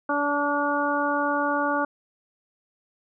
harmonic tone with a mistuned harmonic, 288.3 Hz, D4, 32 cents flat, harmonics 1 / 2 / 3 / 4 / 5, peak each -28 / -28 / -28 / -28 / -28 dBFS, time 0.09-1.85 s, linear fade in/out 5 ms, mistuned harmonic 3, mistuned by +15 cents, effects none

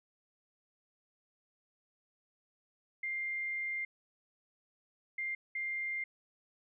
sine tone bursts at uneven times, 2100 Hz, C7, 6 cents sharp, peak -34 dBFS, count 3, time 3.03-3.85 / 5.18-5.35 / 5.55-6.04 s, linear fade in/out 5 ms, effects none

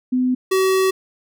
sine / square tone pair in turn, 253.2 / 379.4 Hz, B3 / F#4, +43 / +43 cents, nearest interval perfect fifth, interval 700 cents, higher second, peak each -15 dBFS, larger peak neither, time 0.12-0.35 / 0.51-0.91 s, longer second, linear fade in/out 10 ms, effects none

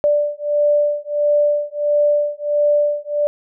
sine beating tone pair, 587.3 / 588.8 Hz, D5 / D5, 0 / +4 cents, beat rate 1.5 Hz, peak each -17 dBFS, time 0.04-3.27 s, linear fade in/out 0 ms, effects none

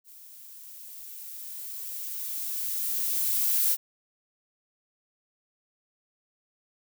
violet noise with level ramp, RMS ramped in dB -50 to -23 dBFS, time 0.04-3.77 s, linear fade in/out 50 ms, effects none

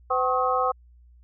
harmonic tone with a mistuned harmonic, 254.3 Hz, C4, 49 cents flat, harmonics 2 / 3 / 4 / 5, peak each -26 / -26 / -26 / -26 dBFS, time 0.1-0.72 s, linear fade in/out 10 ms, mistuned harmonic 4, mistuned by +110 cents, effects added 60 Hz sine -50 dBFS peak until 1.23 s

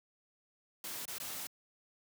white noise with dropouts, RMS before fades -42 dBFS, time 0.84-1.47 s, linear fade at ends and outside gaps 2 ms, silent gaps 1.054-1.079 / 1.183-1.2 s, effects high-pass 100 Hz 12 dB/octave

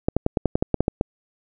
clicks, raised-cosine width 2 ms, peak -5 dBFS, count 11, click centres 0.085 / 0.166 / 0.264 / 0.372 / 0.457 / 0.555 / 0.625 / 0.743 / 0.806 / 0.881 / 1.011 s, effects none

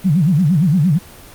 sine tone with vibrato, 164.81 Hz, E3, in tune, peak -10 dBFS, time 0.04-0.99 s, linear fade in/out 20 ms, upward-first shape sine, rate 8.7 Hz, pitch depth 280 cents each way, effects pink hiss -39 dBFS RMS until 1.34 s + Opus 24 kbps

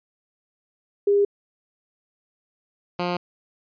sine / 10% pulse tone pair in turn, 404.6 / 176.93 Hz, G#4 / F3, -45 / +23 cents, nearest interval octave + major second, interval 1432 cents, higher first, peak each -15 / -15 dBFS, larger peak neither, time 1.07-1.25 / 2.99-3.17 s, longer neither, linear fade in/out 5 ms, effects resampled to 11025 Hz

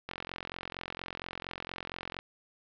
click train, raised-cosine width 0.3 ms, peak -21 dBFS, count 94, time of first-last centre 0.09-2.189 s, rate 44.3 Hz, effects low-pass 5000 Hz 12 dB/octave

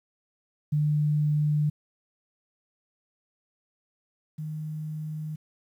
sine tone pair in turn, 149.7 / 154.35 Hz, D3 / D#3, +33 / -14 cents, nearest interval minor second, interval 53 cents, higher second, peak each -21 / -31 dBFS, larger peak first, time 0.72-1.7 / 4.38-5.36 s, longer neither, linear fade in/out 10 ms, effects 10-bit

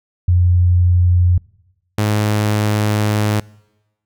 sine / sawtooth tone pair in turn, 88.8 / 105.6 Hz, F2 / G#2, +29 / +29 cents, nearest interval minor third, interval 300 cents, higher second, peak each -9 / -10 dBFS, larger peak first, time 0.28-1.38 / 1.98-3.4 s, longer second, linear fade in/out 5 ms, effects noise-tail reverb RT60 1.0 s tail -24 dB re dry

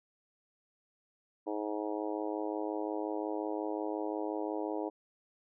harmonic tone, 105.6 Hz, G#2, 29 cents sharp, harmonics 3 / 4 / 5 / 6 / 7 / 8 / 9, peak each -37 / -39 / -41 / -43 / -44 / -45 / -46 dBFS, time 1.46-4.9 s, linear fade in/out 20 ms, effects none

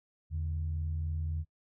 sine tone pair together, 81.5 / 145.22 Hz, E2 / D3, -19 / -19 cents, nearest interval minor seventh, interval 1000 cents, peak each -31 / -40 dBFS, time 0.3-1.45 s, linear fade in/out 50 ms, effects noise-tail reverb RT60 0.1 s tail -24 dB re dry + tanh soft clip ceiling -24 dBFS

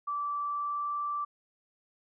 sine tone with pitch glide, 1162 to 1168.7 Hz, D6 to D6, -19 to -9 cents, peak -30 dBFS, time 0.07-1.25 s, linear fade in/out 10 ms, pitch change +10 cents, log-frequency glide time 0.39-0.98 s, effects none

